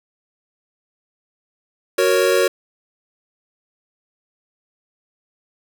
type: chord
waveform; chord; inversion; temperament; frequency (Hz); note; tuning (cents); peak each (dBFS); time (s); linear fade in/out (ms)
square; F# major; none; equal; 370 / 466.2 / 554.4; F#4 / A#4 / C#5; 0 / 0 / 0; -19; 1.98-2.48; 5
effects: none